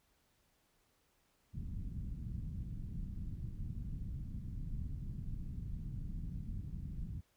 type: low-pass noise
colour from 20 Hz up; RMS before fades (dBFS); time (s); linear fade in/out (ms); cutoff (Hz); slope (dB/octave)
pink; -42; 1.53-7.21; 20; 190; 24
effects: pink hiss -75 dBFS RMS until 7.36 s